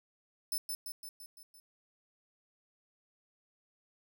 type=tone with echo; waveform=5% pulse; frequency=5280 Hz; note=E8; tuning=2 cents sharp; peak=-26 dBFS; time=0.52-0.58 s; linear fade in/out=2 ms; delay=170 ms; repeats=6; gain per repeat=-4 dB; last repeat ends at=1.6 s; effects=none